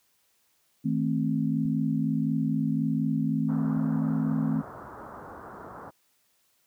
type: chord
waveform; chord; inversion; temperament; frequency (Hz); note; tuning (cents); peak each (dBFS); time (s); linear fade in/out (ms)
sine; A diminished; second; just; 158.4 / 220 / 264; Eb3 / A3 / C4; +31 / 0 / +16; -28; 0.84-4.62; 20
type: click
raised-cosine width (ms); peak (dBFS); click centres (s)
5; -31; 1.653
type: low-pass noise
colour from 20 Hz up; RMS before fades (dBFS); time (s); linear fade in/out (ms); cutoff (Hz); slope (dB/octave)
white; -43; 3.48-5.91; 20; 1400; 48
effects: white hiss -69 dBFS RMS until 6.66 s + high-pass 60 Hz 12 dB/octave